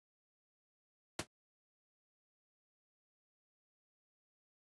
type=noise with exponential decay; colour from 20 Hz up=pink; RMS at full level=-32 dBFS; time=1.19-1.27 s; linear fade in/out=2 ms; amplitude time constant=16 ms; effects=high-pass 100 Hz 12 dB/octave + resampled to 24000 Hz